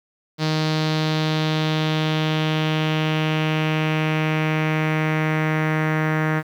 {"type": "tone with low-pass filter sweep", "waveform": "sawtooth", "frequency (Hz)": 156, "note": "D#3", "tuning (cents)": 5, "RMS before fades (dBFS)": -21, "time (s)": [0.38, 6.43], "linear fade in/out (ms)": 50, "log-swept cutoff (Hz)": [4500, 1800], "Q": 2.9, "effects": ["8-bit"]}